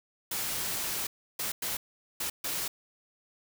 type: noise bursts at uneven times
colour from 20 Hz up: white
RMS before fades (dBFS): -33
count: 5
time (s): 0.31-1.07 / 1.39-1.52 / 1.62-1.77 / 2.2-2.3 / 2.44-2.68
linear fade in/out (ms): 5
effects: none